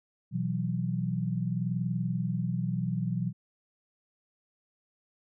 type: chord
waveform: sine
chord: B suspended fourth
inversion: none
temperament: just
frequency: 123.47 / 164.63 / 185.21 Hz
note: B2 / E3 / F#3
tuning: 0 / -2 / +2 cents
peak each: -32 dBFS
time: 0.31-3.33 s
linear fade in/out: 50 ms
effects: none